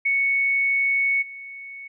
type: tone with level steps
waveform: sine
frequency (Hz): 2217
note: C#7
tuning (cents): 0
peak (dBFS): -18 / -35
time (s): 0.05-1.88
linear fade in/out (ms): 10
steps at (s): 1.21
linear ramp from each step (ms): 20
effects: none